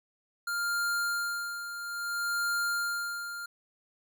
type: tone with tremolo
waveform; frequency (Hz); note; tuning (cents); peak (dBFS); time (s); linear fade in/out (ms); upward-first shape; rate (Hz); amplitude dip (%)
square; 1400; F6; +4; -28; 0.47-3.46; 5; sine; 0.6; 65
effects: none